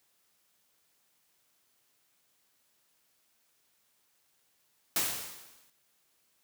white noise with exponential decay, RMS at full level -27 dBFS, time 4.96-5.7 s, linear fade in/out 2 ms, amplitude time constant 160 ms, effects white hiss -72 dBFS RMS until 6.43 s + high-pass 80 Hz 12 dB/octave

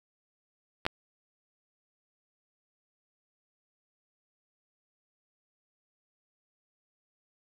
clicks, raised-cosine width 0.3 ms, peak -20 / -9 dBFS, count 2, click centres 0.853 / 0.865 s, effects 7-bit

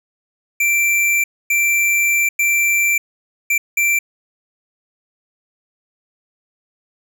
square tone bursts at uneven times, 2349 Hz, D7, in tune, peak -14 dBFS, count 5, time 0.6-1.24 / 1.5-2.29 / 2.39-2.98 / 3.5-3.58 / 3.77-3.99 s, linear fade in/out 5 ms, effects none

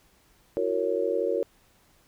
sine chord, F# dominant seventh, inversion third, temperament just, 333 / 370 / 462.5 / 555 Hz, E4 / F#4 / A#4 / C#5, +18 / 0 / -14 / +2 cents, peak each -33 / -30 / -27 / -29 dBFS, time 0.57-1.43 s, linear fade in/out 0 ms, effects pink hiss -62 dBFS RMS until 2.07 s

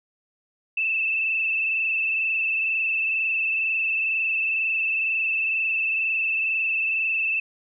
sine tone with frequency modulation, 2637 Hz, E7, in tune, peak -21 dBFS, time 0.77-7.4 s, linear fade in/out 5 ms, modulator 22.1 Hz, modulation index 2.7, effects none

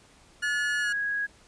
sine tone with pitch glide, 1718 to 1655.6 Hz, A6 to G#6, -42 to -6 cents, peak -26 dBFS, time 0.42-1.27 s, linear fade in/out 20 ms, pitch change -64 cents, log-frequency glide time 0.81-0.91 s
sawtooth tone, 1441 Hz, F#6, 46 cents flat, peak -27 dBFS, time 0.42-0.93 s, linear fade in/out 10 ms
effects pink hiss -57 dBFS RMS until 1.47 s + resampled to 22050 Hz

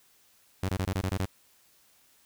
sawtooth tone bursts, 93.9 Hz, F#2, 26 cents sharp, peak -23 dBFS, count 8, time 0.63-1.254 s, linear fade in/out 0 ms, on 57 ms, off 24 ms, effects white hiss -63 dBFS RMS until 2.25 s

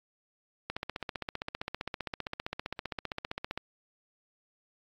click train, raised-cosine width 0.3 ms, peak -18 dBFS, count 45, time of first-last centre 0.7-3.576 s, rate 15.3 Hz, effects AAC 48 kbps

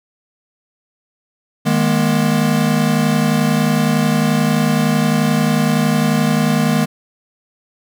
square chord, D# suspended fourth, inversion none, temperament equal with one note detuned, 155.56 / 207.7 / 238.8 Hz, D#3 / G#3 / A#3, 0 / 0 / +42 cents, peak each -18 dBFS, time 1.65-6.86 s, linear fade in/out 20 ms, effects none

